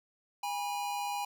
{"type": "tone pair together", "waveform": "square", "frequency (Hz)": [816.5, 971], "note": ["G#5", "B5"], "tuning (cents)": [-30, -30], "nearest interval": "minor third", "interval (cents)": 300, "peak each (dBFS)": [-35, -39], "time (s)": [0.43, 1.25], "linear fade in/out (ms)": 5, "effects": []}